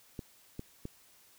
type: clicks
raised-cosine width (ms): 3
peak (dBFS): -26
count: 3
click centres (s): 0.192 / 0.594 / 0.854
effects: white hiss -62 dBFS RMS until 1.38 s